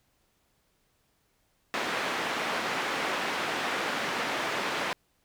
white band-pass noise, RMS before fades -31 dBFS, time 1.74-4.93 s, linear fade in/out 0 ms, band 230 to 2100 Hz, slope 12 dB/octave, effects pink hiss -71 dBFS RMS until 5.24 s

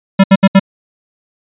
square tone bursts, 193.9 Hz, G3, 19 cents flat, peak -3 dBFS, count 4, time 0.19-0.596 s, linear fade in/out 10 ms, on 49 ms, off 70 ms, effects resampled to 8000 Hz

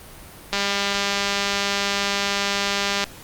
click train, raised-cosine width 0.2 ms, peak -5 dBFS, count 503, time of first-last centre 0.53-3.04 s, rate 200 Hz, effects pink hiss -42 dBFS RMS until 3.23 s + Opus 32 kbps

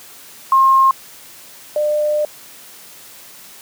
sine tone pair in turn, 1068 / 599.4 Hz, C6 / D5, +35 / +35 cents, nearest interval minor seventh, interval 1000 cents, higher first, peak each -8 / -14 dBFS, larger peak first, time 0.52-0.91 / 1.76-2.25 s, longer second, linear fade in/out 2 ms, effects white hiss -40 dBFS RMS until 3.61 s + high-pass 100 Hz 12 dB/octave

